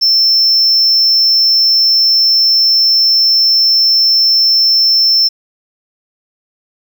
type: tone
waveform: sine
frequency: 5340 Hz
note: E8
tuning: 22 cents sharp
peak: -4 dBFS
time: 0.01-5.29 s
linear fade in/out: 20 ms
effects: tanh soft clip ceiling -6 dBFS + 7-bit